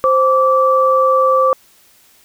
sine tone pair together, 523.3 / 1160.6 Hz, C5 / D6, 0 / -21 cents, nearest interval octave + major second, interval 1379 cents, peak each -12 dBFS, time 0.04-1.53 s, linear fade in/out 0 ms, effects white hiss -50 dBFS RMS until 2.24 s

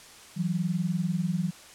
sine tone pair together, 164.81 / 184.99 Hz, E3 / F#3, 0 / 0 cents, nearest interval major second, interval 200 cents, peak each -28 dBFS, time 0.36-1.51 s, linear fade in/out 20 ms, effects white hiss -49 dBFS RMS until 1.74 s + low-pass 9000 Hz 12 dB/octave

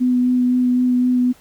sine tone with vibrato, 249.5 Hz, B3, 18 cents sharp, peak -13 dBFS, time 0-1.33 s, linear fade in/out 20 ms, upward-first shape sine, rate 3.9 Hz, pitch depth 12 cents each way, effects pink hiss -50 dBFS RMS until 1.4 s

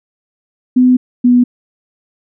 sine tone pair in turn, 252 / 245.7 Hz, B3 / B3, +35 / -9 cents, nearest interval unison, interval 44 cents, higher first, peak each -5 dBFS, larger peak neither, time 0.76-0.97 / 1.24-1.44 s, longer first, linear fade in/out 10 ms, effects none

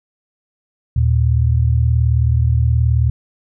sine tone pair together, 77.7 / 116.54 Hz, D#2 / A#2, -2 / 0 cents, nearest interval perfect fifth, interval 702 cents, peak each -14 dBFS, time 0.96-3.1 s, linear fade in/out 5 ms, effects none

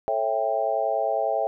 sine chord, A dominant seventh, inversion none, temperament just, 440 / 550 / 660 / 792 Hz, A4 / C#5 / E5 / G5, 0 / -14 / +2 / +18 cents, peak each -31 / -28 / -25 / -27 dBFS, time 0.08-1.47 s, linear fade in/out 0 ms, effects none

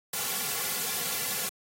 white noise with comb filter, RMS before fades -31 dBFS, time 0.13-1.49 s, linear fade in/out 5 ms, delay 3.2 ms, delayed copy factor -0.8, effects high-pass 150 Hz 12 dB/octave + AAC 48 kbps

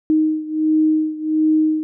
sine beating tone pair, 311.1 / 312.5 Hz, D#4 / D#4, 0 / +8 cents, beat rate 1.4 Hz, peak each -16 / -19 dBFS, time 0.1-1.83 s, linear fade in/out 0 ms, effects none

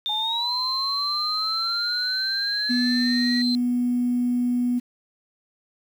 sine tone with pitch glide, 3620 to 4111 Hz, A7 to C8, +48 to -31 cents, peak -23 dBFS, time 0.06-3.55 s, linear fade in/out 0 ms, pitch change +221 cents, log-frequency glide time 0.2-0.52 s
sine linear sweep, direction up, 840 to 1932 Hz, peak -28 dBFS, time 0.09-3.42 s, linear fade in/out 5 ms
sine tone, 245 Hz, B3, 14 cents flat, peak -19 dBFS, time 2.69-4.8 s, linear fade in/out 20 ms
effects tanh soft clip ceiling -13 dBFS + 8-bit

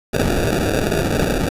violet noise with sample-and-hold, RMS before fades -18 dBFS, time 0.13-1.49 s, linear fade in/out 5 ms, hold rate 1050 Hz, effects resampled to 32000 Hz

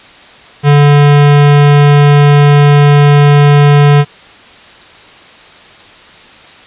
square tone, 144.9 Hz, D3, 23 cents flat, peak -3 dBFS, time 0.63-4.05 s, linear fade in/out 50 ms, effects white hiss -36 dBFS RMS until 6.66 s + resampled to 8000 Hz

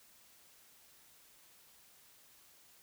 silence, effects white hiss -63 dBFS RMS until 2.82 s

